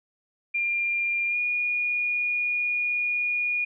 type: tone with pitch glide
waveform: sine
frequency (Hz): 2395 to 2441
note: D7 to D#7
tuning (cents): +33 to -34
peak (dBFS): -23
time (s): 0.54-3.65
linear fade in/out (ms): 10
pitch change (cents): +33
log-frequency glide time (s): 1.29-1.37
effects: none